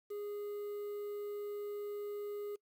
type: tone with quantisation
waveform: triangle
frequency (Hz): 412.5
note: G#4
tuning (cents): -12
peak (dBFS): -37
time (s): 0.1-2.56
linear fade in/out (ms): 10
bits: 10
effects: noise-tail reverb RT60 0.1 s tail -24 dB re dry